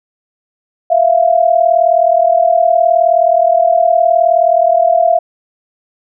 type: tone pair together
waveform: sine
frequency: 659.3 / 698.5 Hz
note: E5 / F5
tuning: 0 / 0 cents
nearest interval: minor second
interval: 100 cents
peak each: -10 dBFS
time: 0.9-5.19 s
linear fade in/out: 10 ms
effects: none